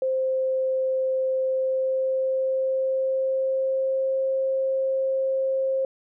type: tone with pitch glide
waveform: sine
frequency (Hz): 523.3 to 531.8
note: C5 to C5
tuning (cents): 0 to +28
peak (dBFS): -21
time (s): 0.02-5.85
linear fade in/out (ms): 2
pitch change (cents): +28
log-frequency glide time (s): 1.42-4.27
effects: none

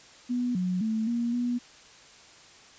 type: tone with pitch steps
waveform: sine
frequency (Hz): 245.6 / 182.1 / 220.6 / 236.3 / 243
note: B3 / F#3 / A3 / A#3 / B3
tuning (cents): -9 / -27 / +5 / +24 / -28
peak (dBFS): -25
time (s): 0.29-1.59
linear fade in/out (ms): 20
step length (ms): 260
effects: white hiss -52 dBFS RMS until 2.78 s + resampled to 16000 Hz

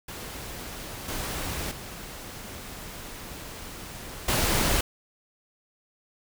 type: noise with level steps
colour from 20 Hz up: pink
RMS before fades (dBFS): -38 / -32 / -40 / -24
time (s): 0.08-4.81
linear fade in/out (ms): 5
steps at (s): 1.08 / 1.71 / 4.28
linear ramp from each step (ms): 5
effects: none

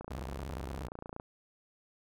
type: click train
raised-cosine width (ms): 1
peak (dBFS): -28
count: 35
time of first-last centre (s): 0.01-1.199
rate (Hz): 28.6
type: tone with vibrato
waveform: sawtooth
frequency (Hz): 66.6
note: C2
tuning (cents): +31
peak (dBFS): -35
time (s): 0.1-0.88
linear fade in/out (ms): 10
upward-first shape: sine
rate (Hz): 17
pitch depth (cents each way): 290
effects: none

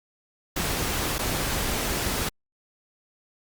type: noise with dropouts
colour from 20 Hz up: pink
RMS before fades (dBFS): -27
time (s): 0.56-2.29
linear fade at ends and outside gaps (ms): 5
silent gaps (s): 1.183-1.19
effects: Opus 48 kbps

